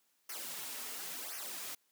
white noise with flanger, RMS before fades -43 dBFS, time 0.29-1.75 s, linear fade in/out 5 ms, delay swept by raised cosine 0.25 to 5.95 ms, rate 0.94 Hz, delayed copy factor -0.9, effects white hiss -75 dBFS RMS until 1.91 s + high-pass 200 Hz 12 dB/octave

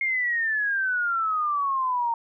sine exponential sweep, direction down, 2151 to 919 Hz, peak -22 dBFS, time 0.01-2.14 s, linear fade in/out 2 ms, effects none

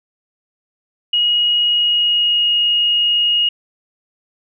sine tone with pitch glide, 2891 to 2871 Hz, F#7 to F7, -41 to +47 cents, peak -12 dBFS, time 1.13-3.49 s, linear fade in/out 5 ms, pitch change -12 cents, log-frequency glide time 1.64-2.53 s, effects none

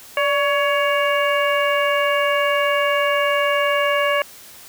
harmonic tone with a mistuned harmonic, 560 Hz, C#5, 18 cents sharp, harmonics 1 / 2 / 3 / 4 / 5, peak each -19 / -22 / -24 / -25 / -26 dBFS, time 0.17-4.22 s, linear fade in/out 2 ms, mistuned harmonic 1, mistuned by +63 cents, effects white hiss -42 dBFS RMS until 4.68 s

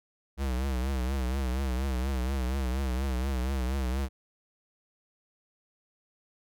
square tone with vibrato, 65.2 Hz, C2, 5 cents flat, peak -28 dBFS, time 0.37-4.09 s, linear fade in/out 50 ms, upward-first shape triangle, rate 4.2 Hz, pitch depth 120 cents each way, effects none

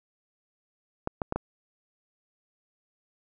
clicks, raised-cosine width 1 ms, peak -14 dBFS, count 4, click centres 1.074 / 1.218 / 1.324 / 1.36 s, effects none

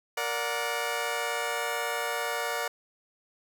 15% pulse chord, Bb augmented, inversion none, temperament just, 466.2 / 582.7 / 728.4 Hz, Bb4 / D5 / F#5, 0 / -14 / -27 cents, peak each -27 dBFS, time 0.17-2.68 s, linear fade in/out 5 ms, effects none

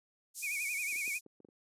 pink band-pass noise, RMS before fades -43 dBFS, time 0.34-1.21 s, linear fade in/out 50 ms, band 6000 to 13000 Hz, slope 24 dB/octave
sine tone with vibrato, 2349 Hz, D7, in tune, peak -34 dBFS, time 0.42-1.19 s, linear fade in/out 20 ms, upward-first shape sine, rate 11 Hz, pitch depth 110 cents each way
clicks, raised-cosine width 3 ms, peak -41 / -39 / -32 / -32 / -37 / -34 / -41 dBFS, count 7, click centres 0.928 / 0.959 / 1.078 / 1.263 / 1.403 / 1.448 / 1.487 s
effects high-pass 400 Hz 12 dB/octave + resampled to 32000 Hz

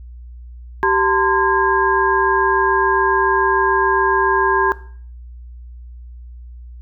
sine tone cluster, 387.6 / 904 / 1031 / 1626 Hz, G4 / A5 / C6 / G#6, -20 / +47 / -26 / -37 cents, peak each -18 dBFS, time 0.83-4.72 s, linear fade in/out 0 ms, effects noise-tail reverb RT60 0.5 s tail -17 dB re dry + added 60 Hz sine -33 dBFS peak until 6.81 s

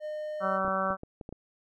triangle tone, 609 Hz, D#5, 37 cents flat, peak -31 dBFS, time 0-0.6 s, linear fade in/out 50 ms
harmonic tone, 191 Hz, G3, 45 cents flat, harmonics 1 / 2 / 3 / 4 / 5 / 6 / 7 / 8, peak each -36 / -43 / -32 / -36 / -40 / -32 / -32 / -38 dBFS, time 0.4-0.97 s, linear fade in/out 50 ms
clicks, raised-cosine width 2 ms, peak -27 dBFS, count 7, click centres 0.649 / 0.68 / 0.905 / 1.034 / 1.212 / 1.291 / 1.326 s
effects none

